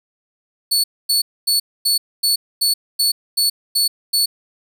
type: tone bursts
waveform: sawtooth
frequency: 4435 Hz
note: C#8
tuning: in tune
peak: -11 dBFS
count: 10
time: 0.71-4.26 s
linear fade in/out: 10 ms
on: 130 ms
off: 250 ms
effects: none